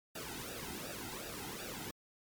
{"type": "noise with flanger", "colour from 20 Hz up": "pink", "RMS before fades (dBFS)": -44, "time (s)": [0.15, 1.91], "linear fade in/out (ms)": 5, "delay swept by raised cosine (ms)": [0.93, 1.78], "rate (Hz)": 2.7, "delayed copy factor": -0.8, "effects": ["MP3 96 kbps"]}